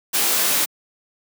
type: noise with comb filter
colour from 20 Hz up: white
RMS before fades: -19 dBFS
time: 0.13-0.66 s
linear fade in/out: 20 ms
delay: 19 ms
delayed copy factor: -0.7
effects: high-pass 200 Hz 12 dB/octave